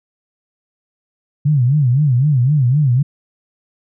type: tone with vibrato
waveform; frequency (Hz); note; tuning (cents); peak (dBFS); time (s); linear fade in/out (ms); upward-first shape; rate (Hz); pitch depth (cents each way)
sine; 135.7; C#3; -36; -10; 1.45-3.03; 10; sine; 3.9; 210
effects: none